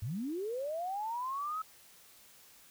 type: linear sweep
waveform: sine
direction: up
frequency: 90.1 to 1303 Hz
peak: -34 dBFS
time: 0.02-1.62 s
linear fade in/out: 5 ms
effects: white hiss -59 dBFS RMS until 2.7 s